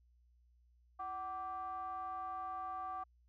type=ring-modulated tone; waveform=triangle; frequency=207.7 Hz; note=G#3; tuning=in tune; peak=-35 dBFS; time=0.99-3.04 s; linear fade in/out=10 ms; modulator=959 Hz; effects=added 60 Hz sine -66 dBFS peak until 3.28 s